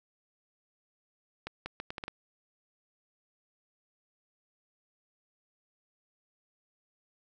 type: accelerating click train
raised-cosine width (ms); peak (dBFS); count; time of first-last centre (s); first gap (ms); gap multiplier
0.3; -21; 7; 1.47-2.081; 190; 0.74
effects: none